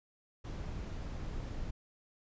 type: noise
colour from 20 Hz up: brown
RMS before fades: -40 dBFS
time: 0.44-1.71 s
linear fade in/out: 10 ms
effects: resampled to 16000 Hz